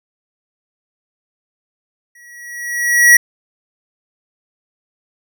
square tone with exponential growth, 1920 Hz, B6, 49 cents flat, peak -3 dBFS, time 2.15-3.17 s, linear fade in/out 5 ms, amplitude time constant 220 ms, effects none

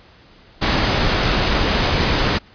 pink noise, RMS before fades -17 dBFS, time 0.61-2.39 s, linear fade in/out 20 ms, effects pink hiss -48 dBFS RMS until 2.54 s + resampled to 11025 Hz

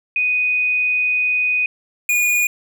sine / square tone pair in turn, 2489 / 2445 Hz, D#7 / D#7, 0 / -31 cents, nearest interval unison, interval 31 cents, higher first, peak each -15 dBFS, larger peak neither, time 0.16-1.66 / 2.09-2.47 s, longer first, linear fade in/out 2 ms, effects none

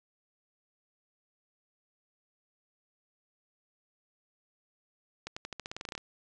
accelerating click train, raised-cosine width 0.2 ms, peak -21 dBFS, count 14, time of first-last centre 5.27-5.979 s, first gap 95 ms, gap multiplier 0.9, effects resampled to 22050 Hz

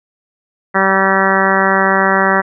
harmonic tone, 192.7 Hz, G3, 29 cents flat, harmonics 1 / 2 / 3 / 4 / 5 / 6 / 7 / 8 / 9 / 10, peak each -19 / -19 / -19 / -19 / -19 / -19 / -19 / -19 / -19 / -19 dBFS, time 0.74-2.42 s, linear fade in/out 20 ms, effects none

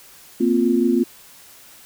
sine chord, Bb suspended second, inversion none, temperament equal with one note detuned, 233.1 / 259.1 / 349.2 Hz, Bb3 / C4 / F4, 0 / -17 / 0 cents, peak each -19 dBFS, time 0.4-1.04 s, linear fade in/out 10 ms, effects white hiss -46 dBFS RMS until 1.85 s

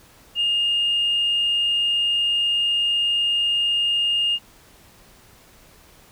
sine tone, 2832 Hz, F7, 23 cents sharp, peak -17 dBFS, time 0.35-4.39 s, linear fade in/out 50 ms, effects tanh soft clip ceiling -13 dBFS + pink hiss -51 dBFS RMS until 6.11 s

